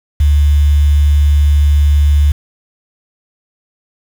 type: tone with quantisation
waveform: sine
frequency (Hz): 72.8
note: D2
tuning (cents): -15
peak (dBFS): -6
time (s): 0.2-2.32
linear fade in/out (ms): 5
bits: 5
effects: none